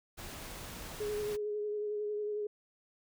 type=noise; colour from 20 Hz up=pink; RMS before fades=-45 dBFS; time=0.17-1.37 s; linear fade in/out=20 ms
type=tone with vibrato; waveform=sine; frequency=418.9 Hz; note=G#4; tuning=15 cents sharp; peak=-33 dBFS; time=1-2.47 s; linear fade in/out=5 ms; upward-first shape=sine; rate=11 Hz; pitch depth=22 cents each way
effects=none